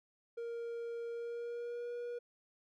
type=tone with pitch glide; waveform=triangle; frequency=467.4 to 480.3 Hz; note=A#4 to B4; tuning=+5 to -48 cents; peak=-37 dBFS; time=0.37-2.19 s; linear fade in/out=10 ms; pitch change=+47 cents; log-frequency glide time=1.1-1.92 s; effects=none